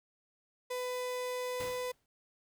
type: tone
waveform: 35% pulse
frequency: 499.9 Hz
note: B4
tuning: 21 cents sharp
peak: -33 dBFS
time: 0.7-1.92 s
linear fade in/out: 10 ms
type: noise with exponential decay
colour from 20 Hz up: pink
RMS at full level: -42 dBFS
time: 1.6-2.06 s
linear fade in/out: 1 ms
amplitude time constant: 100 ms
effects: none